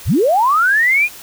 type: linear sweep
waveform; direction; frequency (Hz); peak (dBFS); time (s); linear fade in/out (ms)
sine; up; 34.68 to 2500; -10; 0.05-1.09; 50
effects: white hiss -36 dBFS RMS until 1.22 s